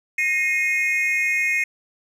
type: tone cluster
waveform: triangle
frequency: 1856 / 2144 / 2491 Hz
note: A#6 / C7 / D#7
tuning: -8 / +42 / +1 cents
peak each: -26 / -19 / -22 dBFS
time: 0.18-1.64 s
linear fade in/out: 5 ms
effects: none